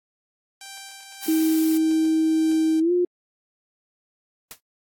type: tone with tremolo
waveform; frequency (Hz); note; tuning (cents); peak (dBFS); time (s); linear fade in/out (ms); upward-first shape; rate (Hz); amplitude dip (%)
5% pulse; 784; G5; 0; -25; 0.61-2.8; 2; triangle; 1.7; 45
type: noise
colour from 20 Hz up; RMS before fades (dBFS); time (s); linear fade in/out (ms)
blue; -33; 1.22-1.78; 10
type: tone with pitch glide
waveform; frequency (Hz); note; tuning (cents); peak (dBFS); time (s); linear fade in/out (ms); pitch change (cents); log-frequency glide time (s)
sine; 318.5 to 355.4; D#4 to F4; +41 to +30; -17; 1.28-3.05; 5; +189; 2.81-2.92
type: noise with exponential decay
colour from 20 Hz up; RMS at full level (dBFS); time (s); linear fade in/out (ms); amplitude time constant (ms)
white; -33; 4.51-4.6; 0; 19
effects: AAC 64 kbps